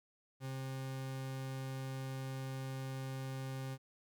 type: tone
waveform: 40% pulse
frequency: 132.9 Hz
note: C3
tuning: 27 cents sharp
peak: -39 dBFS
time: 0.4-3.78 s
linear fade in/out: 50 ms
effects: none